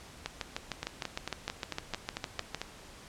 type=two click trains; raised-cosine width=0.2 ms; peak=-16 / -17 dBFS; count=16 / 9; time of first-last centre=0.26-2.547 / 0.83-2.616 s; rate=6.56 / 4.48 Hz; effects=pink hiss -51 dBFS RMS until 3.08 s + low-pass 9000 Hz 12 dB/octave